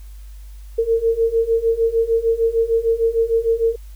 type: beating tone pair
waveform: sine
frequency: 452.6 / 459.2 Hz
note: A4 / A#4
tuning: +49 / -26 cents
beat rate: 6.6 Hz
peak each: -19 / -17 dBFS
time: 0.78-3.76 s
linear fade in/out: 10 ms
effects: added 50 Hz sine -34 dBFS peak until 3.95 s + white hiss -54 dBFS RMS until 3.95 s